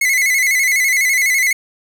45% pulse tone with vibrato, 2093 Hz, C7, in tune, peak -12 dBFS, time 0.01-1.53 s, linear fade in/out 5 ms, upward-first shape square, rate 12 Hz, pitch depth 66 cents each way, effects none

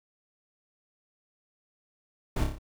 brown noise with echo, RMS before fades -26 dBFS, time 2.36-2.44 s, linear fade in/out 5 ms, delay 29 ms, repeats 5, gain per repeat -4 dB, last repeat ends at 2.585 s, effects none

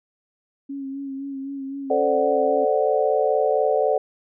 sine tone with vibrato, 273.8 Hz, C#4, 21 cents flat, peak -28 dBFS, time 0.69-2.65 s, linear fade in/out 10 ms, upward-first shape sine, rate 3.9 Hz, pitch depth 32 cents each way
sine chord, D dominant seventh, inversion second, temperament equal with one note detuned, 440 / 523.3 / 587.3 / 743.8 Hz, A4 / C5 / D5 / F#5, 0 / 0 / 0 / +9 cents, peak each -22 / -23 / -22 / -24 dBFS, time 1.9-3.98 s, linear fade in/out 5 ms
effects none

